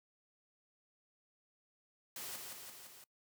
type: noise with echo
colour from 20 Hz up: white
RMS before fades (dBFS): -45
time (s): 2.16-2.36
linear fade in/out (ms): 2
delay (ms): 170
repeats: 4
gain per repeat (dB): -3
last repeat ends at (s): 3.04
effects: noise-tail reverb RT60 0.1 s tail -23 dB re dry + high-pass 100 Hz 12 dB/octave